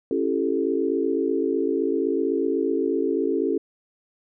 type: tone cluster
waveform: sine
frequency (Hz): 274.9 / 335.6 / 391.2 / 439.2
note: C#4 / E4 / G4 / A4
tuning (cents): -14 / +31 / -4 / -3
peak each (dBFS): -26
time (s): 0.11-3.58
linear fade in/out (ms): 2
effects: none